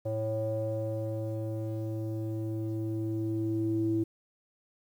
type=tone with low-pass filter sweep; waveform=square; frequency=110 Hz; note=A2; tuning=in tune; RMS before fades=-32 dBFS; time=0.05-4.04 s; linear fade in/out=10 ms; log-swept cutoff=580 to 330 Hz; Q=7.2; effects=10-bit